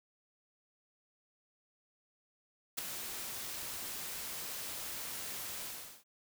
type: noise with ADSR envelope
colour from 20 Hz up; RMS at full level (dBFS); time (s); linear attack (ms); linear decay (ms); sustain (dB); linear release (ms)
white; -33; 2.77-6.04; 18; 3; -9; 410
effects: none